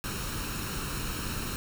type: noise with comb filter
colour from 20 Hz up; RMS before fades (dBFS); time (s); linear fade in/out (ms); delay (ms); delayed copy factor
pink; -34; 0.04-1.56; 0; 0.73; +0.6
effects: none